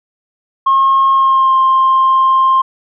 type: tone with pitch glide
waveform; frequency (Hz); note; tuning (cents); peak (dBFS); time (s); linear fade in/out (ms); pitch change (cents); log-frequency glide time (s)
sine; 1078 to 1055.8; C#6 to C6; -49 to +15; -6; 0.66-2.62; 10; -36; 1.13-1.56
effects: tanh soft clip ceiling -4 dBFS